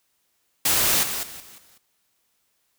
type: noise with level steps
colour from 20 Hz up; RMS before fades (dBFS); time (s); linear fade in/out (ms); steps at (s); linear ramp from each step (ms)
white; -20 / -28 / -39 / -46 / -55; 0.65-1.78; 5; 1.03 / 1.23 / 1.4 / 1.58; 2
effects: white hiss -70 dBFS RMS until 2.78 s